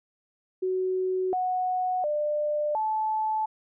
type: tone with pitch steps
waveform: sine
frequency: 372.4 / 736 / 597 / 869 Hz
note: F#4 / F#5 / D5 / A5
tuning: +11 / -9 / +28 / -22 cents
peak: -24 dBFS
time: 0.62-3.46 s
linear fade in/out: 10 ms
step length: 710 ms
effects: none